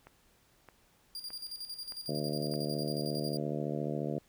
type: click train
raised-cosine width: 0.5 ms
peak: -35 dBFS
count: 5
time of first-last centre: 0.07-2.539 s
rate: 1.62 Hz
type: tone with tremolo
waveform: 40% pulse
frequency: 4791 Hz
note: D8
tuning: 34 cents sharp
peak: -37 dBFS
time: 1.15-3.37 s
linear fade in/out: 2 ms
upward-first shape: square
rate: 11 Hz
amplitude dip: 65%
type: harmonic tone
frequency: 74.3 Hz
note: D2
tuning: 21 cents sharp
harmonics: 2 / 3 / 4 / 5 / 6 / 7 / 8 / 9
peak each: -37 / -39 / -40 / -41 / -42 / -42 / -43 / -44 dBFS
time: 2.08-4.19 s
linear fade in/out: 10 ms
effects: pink hiss -67 dBFS RMS until 4.28 s